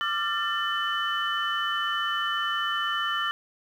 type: tone cluster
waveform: sine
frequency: 1183 / 1373 / 1781 / 3001 Hz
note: D6 / F6 / A6 / F#7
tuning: +12 / -30 / +21 / +24 cents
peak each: -30 dBFS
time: 0.01-3.31 s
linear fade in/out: 0 ms
effects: tanh soft clip ceiling -16 dBFS + 9-bit